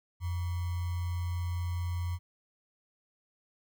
sine tone with sample-and-hold, 87.6 Hz, F2, 6 cents sharp, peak -30 dBFS, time 0.2-2.19 s, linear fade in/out 50 ms, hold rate 1050 Hz, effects none

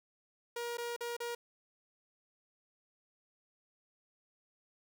sawtooth tone with dropouts, 474.6 Hz, A#4, 31 cents sharp, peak -33 dBFS, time 0.56-1.35 s, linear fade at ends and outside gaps 5 ms, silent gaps 0.772-0.781 / 0.964-1.007 / 1.167-1.202 s, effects none

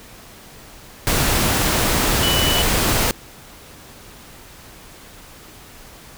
sine tone in noise, 2968 Hz, F#7, 5 cents sharp, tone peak -20 dBFS, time 2.23-2.62 s, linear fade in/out 0 ms, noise pink, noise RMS -18 dBFS, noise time 1.07-3.11 s, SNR -5 dB, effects pink hiss -42 dBFS RMS until 6.17 s

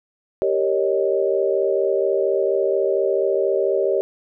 sine chord, Eb dominant seventh, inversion first, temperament equal with one note detuned, 392 / 466.2 / 554.4 / 618.7 Hz, G4 / Bb4 / Db5 / Eb5, 0 / 0 / 0 / -10 cents, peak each -20 / -25 / -22 / -24 dBFS, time 0.42-4.01 s, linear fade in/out 0 ms, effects none

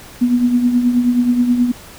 sine tone with tremolo, 244.3 Hz, B3, 19 cents flat, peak -8 dBFS, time 0.21-1.72 s, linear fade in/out 10 ms, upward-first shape triangle, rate 9.4 Hz, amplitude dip 65%, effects pink hiss -38 dBFS RMS until 1.98 s

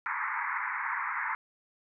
pink band-pass noise, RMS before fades -33 dBFS, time 0.06-1.35 s, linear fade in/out 0 ms, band 880 to 2200 Hz, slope 96 dB/octave, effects none

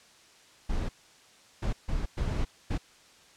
brown noise bursts at uneven times, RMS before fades -29 dBFS, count 5, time 0.69-0.89 / 1.62-1.73 / 1.88-2.06 / 2.17-2.45 / 2.7-2.78 s, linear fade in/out 10 ms, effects white hiss -57 dBFS RMS until 3.36 s + low-pass 7000 Hz 12 dB/octave

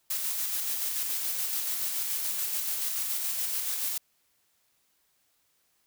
blue noise with tremolo, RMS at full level -30 dBFS, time 0.1-3.98 s, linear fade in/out 5 ms, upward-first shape square, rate 7 Hz, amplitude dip 25%, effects white hiss -71 dBFS RMS until 5.86 s

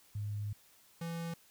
sine / square tone pair in turn, 103.83 / 167.48 Hz, G#2 / E3, 0 / +28 cents, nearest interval minor sixth, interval 828 cents, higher second, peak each -35 / -38 dBFS, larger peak first, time 0.15-0.53 / 1.01-1.34 s, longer first, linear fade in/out 5 ms, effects white hiss -64 dBFS RMS until 1.5 s

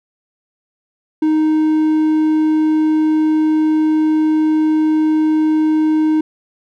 triangle tone, 311.1 Hz, D#4, in tune, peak -9 dBFS, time 1.22-6.21 s, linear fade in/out 5 ms, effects none

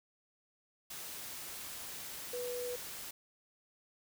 sine tone in noise, 490.6 Hz, B4, 12 cents flat, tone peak -37 dBFS, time 2.33-2.76 s, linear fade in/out 5 ms, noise white, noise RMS -45 dBFS, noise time 0.9-3.11 s, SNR +5 dB, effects none

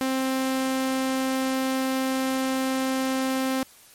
sawtooth tone, 263.1 Hz, C4, 10 cents sharp, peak -19 dBFS, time 0.01-3.63 s, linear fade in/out 0 ms, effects white hiss -52 dBFS RMS until 3.94 s + MP3 64 kbps

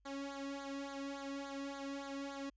sawtooth tone with flanger, 277.2 Hz, C#4, in tune, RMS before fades -44 dBFS, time 0.05-2.5 s, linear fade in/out 10 ms, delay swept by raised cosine 0.36 to 1.36 ms, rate 3.5 Hz, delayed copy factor -0.95, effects added 50 Hz sine -70 dBFS peak until 2.56 s + resampled to 16000 Hz

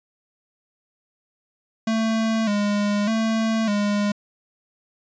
square tone with vibrato, 214 Hz, A3, 48 cents flat, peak -20 dBFS, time 1.87-4.12 s, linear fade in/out 5 ms, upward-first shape square, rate 0.83 Hz, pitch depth 71 cents each way, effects resampled to 16000 Hz

